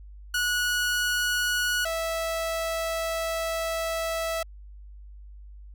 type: tone pair in turn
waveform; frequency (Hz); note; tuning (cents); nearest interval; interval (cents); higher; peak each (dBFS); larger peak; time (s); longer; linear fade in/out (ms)
sawtooth; 1463 / 656; F#6 / E5; -20 / -9; octave + major second; 1389; first; -20 / -23; first; 0.34-1.85 / 1.85-4.43; second; 5
effects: added 50 Hz sine -42 dBFS peak until 5.74 s